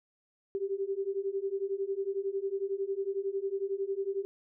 sine beating tone pair, 386.1 / 397.1 Hz, G4 / G4, -26 / +22 cents, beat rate 11 Hz, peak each -34 / -33 dBFS, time 0.55-4.25 s, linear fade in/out 0 ms, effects none

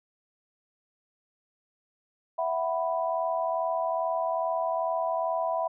sine chord, E suspended second, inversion none, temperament just, 659.3 / 741.7 / 988.9 Hz, E5 / F#5 / B5, 0 / +4 / +2 cents, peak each -28 / -32 / -31 dBFS, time 2.38-5.68 s, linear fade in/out 10 ms, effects none

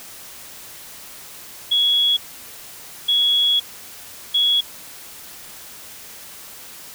sine tone bursts at uneven times, 3350 Hz, G#7, 14 cents sharp, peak -14 dBFS, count 3, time 1.71-2.17 / 3.08-3.6 / 4.34-4.61 s, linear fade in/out 10 ms, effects white hiss -39 dBFS RMS until 6.94 s

